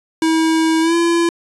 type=tone with pitch glide; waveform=square; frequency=322.1 to 338.9 Hz; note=E4 to E4; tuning=-40 to +48 cents; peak=-13 dBFS; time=0.22-1.29 s; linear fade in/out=2 ms; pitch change=+88 cents; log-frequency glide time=0.81-0.95 s; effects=resampled to 24000 Hz